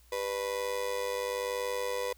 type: tone with amplitude modulation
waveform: 35% pulse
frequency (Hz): 493.9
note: B4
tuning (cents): 0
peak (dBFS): -26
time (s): 0.12-2.13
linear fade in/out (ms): 5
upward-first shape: sine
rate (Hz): 101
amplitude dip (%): 75
effects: added 60 Hz sine -58 dBFS peak until 2.17 s + white hiss -64 dBFS RMS until 2.17 s